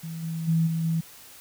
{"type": "tone with level steps", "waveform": "sine", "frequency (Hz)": 163.4, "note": "E3", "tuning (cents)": -15, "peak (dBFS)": [-32, -28, -19, -24, -22], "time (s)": [0.03, 1.01], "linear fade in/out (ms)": 10, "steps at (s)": [0.22, 0.47, 0.66, 0.83], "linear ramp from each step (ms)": 20, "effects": ["white hiss -48 dBFS RMS until 1.4 s"]}